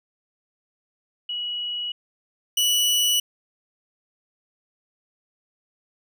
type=tone pair in turn; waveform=sine / sawtooth; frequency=2920 / 2949 Hz; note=F#7 / F#7; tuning=-24 / -6 cents; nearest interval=unison; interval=18 cents; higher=second; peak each=-26 / -15 dBFS; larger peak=second; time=1.29-1.92 / 2.57-3.2 s; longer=neither; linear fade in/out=5 ms; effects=none